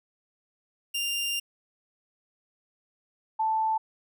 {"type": "tone pair in turn", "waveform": ["sawtooth", "sine"], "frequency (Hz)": [2794, 880.1], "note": ["F7", "A5"], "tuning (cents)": [0, 0], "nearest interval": "octave + minor sixth", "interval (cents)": 2000, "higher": "first", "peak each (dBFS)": [-24, -23], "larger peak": "second", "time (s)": [[0.94, 1.4], [3.39, 3.78]], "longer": "first", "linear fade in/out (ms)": 10, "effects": []}